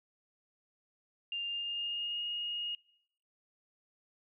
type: tone with pitch glide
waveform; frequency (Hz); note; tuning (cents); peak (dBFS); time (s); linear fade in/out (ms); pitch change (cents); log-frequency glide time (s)
sine; 2800 to 2864; F7 to F7; +4 to +43; -34; 1.32-2.75; 2; +39; 1.46-2.24
effects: noise-tail reverb RT60 0.7 s tail -23 dB re dry